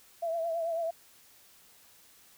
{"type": "tone with vibrato", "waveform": "sine", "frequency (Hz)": 665, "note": "E5", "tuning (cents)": 15, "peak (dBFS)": -29, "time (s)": [0.22, 0.91], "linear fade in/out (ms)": 10, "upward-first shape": "triangle", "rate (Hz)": 9.1, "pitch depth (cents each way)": 59, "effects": ["white hiss -59 dBFS RMS until 2.37 s"]}